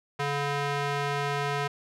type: tone with band-pass filter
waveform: square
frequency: 142.8 Hz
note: D3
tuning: 48 cents flat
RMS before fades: -29 dBFS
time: 0.19-1.68 s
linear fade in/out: 10 ms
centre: 1400 Hz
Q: 0.58
effects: none